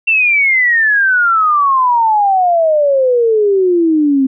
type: exponential sweep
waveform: sine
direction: down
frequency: 2714 to 261.3 Hz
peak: -8 dBFS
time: 0.07-4.27 s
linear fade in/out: 10 ms
effects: none